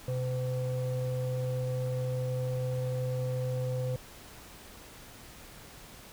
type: tone pair together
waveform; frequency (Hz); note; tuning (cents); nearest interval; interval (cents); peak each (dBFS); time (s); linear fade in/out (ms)
sine; 127.2 / 508.8; C3 / C5; -48 / -48; 2 octaves; 2400; -29 / -33; 0.08-3.96; 2
effects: tanh soft clip ceiling -25 dBFS + pink hiss -50 dBFS RMS until 6.12 s